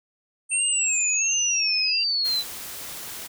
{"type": "exponential sweep", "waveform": "sine", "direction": "down", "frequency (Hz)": [8880, 3951], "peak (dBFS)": -21, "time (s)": [0.49, 2.44], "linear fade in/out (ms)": 50}
{"type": "tone with vibrato", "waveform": "sine", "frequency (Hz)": 2652, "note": "E7", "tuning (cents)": 10, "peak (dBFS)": -26, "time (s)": [0.51, 2.04], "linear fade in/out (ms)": 10, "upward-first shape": "sine", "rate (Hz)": 1.4, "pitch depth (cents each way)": 110}
{"type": "noise", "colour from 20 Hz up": "white", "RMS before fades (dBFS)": -36, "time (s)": [2.24, 3.28], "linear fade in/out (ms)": 20}
{"effects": []}